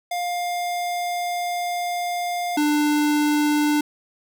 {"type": "tone pair in turn", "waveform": "square", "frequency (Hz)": [705, 297.2], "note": ["F5", "D4"], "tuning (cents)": [16, 21], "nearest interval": "octave + minor third", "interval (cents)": 1495, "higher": "first", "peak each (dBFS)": [-24, -18], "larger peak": "second", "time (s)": [[0.11, 2.57], [2.57, 3.81]], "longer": "first", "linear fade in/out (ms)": 5, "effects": []}